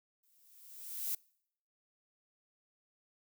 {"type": "noise with exponential growth", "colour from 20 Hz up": "violet", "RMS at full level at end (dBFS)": -34, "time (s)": [0.23, 1.15], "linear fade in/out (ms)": 5, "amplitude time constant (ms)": 200, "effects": ["noise-tail reverb RT60 0.7 s tail -26 dB re dry"]}